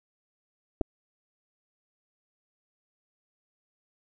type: clicks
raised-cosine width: 2 ms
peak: -14 dBFS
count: 2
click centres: 0.811 / 0.814 s
effects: none